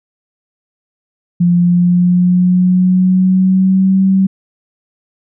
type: tone with pitch glide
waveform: sine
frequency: 174.61 to 191.52 Hz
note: F3 to G3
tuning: 0 to -40 cents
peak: -7 dBFS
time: 1.4-4.27 s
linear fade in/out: 10 ms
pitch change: +160 cents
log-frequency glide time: 1.56-4.02 s
effects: none